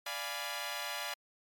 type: chord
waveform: 10% pulse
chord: D diminished seventh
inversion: none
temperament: equal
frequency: 587.3 / 698.5 / 830.6 / 987.8 Hz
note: D5 / F5 / Ab5 / Cb6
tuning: 0 / 0 / 0 / 0 cents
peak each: -34 dBFS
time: 0.06-1.14 s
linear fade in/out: 5 ms
effects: MP3 96 kbps